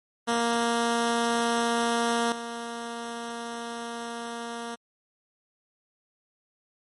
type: tone with level steps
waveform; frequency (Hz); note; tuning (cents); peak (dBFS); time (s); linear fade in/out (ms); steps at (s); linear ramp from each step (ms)
10% pulse; 233.8; A#3; +5; -15 / -25; 0.27-4.76; 20; 2.32; 2
effects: MP3 48 kbps